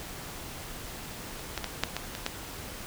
clicks, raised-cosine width 0.2 ms, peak -26 / -14 / -14 / -7 / -13 / -17 / -11 dBFS, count 7, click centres 1.394 / 1.577 / 1.643 / 1.836 / 1.966 / 2.151 / 2.264 s, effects pink hiss -41 dBFS RMS until 2.86 s

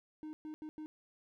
triangle tone bursts at uneven times, 308.4 Hz, D#4, 15 cents flat, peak -40 dBFS, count 4, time 0.23-0.33 / 0.45-0.54 / 0.62-0.69 / 0.78-0.86 s, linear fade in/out 0 ms, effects none

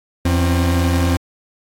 40% pulse tone pair together, 85.02 / 266.6 Hz, F2 / C4, -46 / +33 cents, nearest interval octave + minor sixth, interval 1979 cents, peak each -14 / -19 dBFS, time 0.25-1.17 s, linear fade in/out 5 ms, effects AAC 64 kbps

